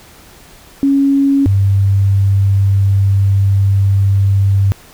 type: tone pair in turn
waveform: sine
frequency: 276.9 / 98.38 Hz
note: C#4 / G2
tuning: -2 / +7 cents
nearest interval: octave + tritone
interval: 1791 cents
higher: first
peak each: -8 dBFS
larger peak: neither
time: 0.83-1.46 / 1.46-4.72 s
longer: second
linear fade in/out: 0 ms
effects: pink hiss -41 dBFS RMS until 4.93 s